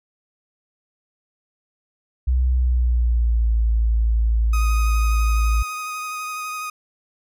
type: tone with pitch glide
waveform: sine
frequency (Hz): 63.2 to 55.98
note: B1 to A1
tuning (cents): +41 to +31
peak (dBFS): -15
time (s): 2.27-5.63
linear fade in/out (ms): 10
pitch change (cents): -210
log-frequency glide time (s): 2.51-3.53
type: tone with vibrato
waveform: 30% pulse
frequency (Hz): 1248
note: D#6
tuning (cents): +5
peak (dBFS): -24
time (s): 4.53-6.7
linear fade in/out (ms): 5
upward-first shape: sine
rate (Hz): 12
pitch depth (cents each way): 16
effects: none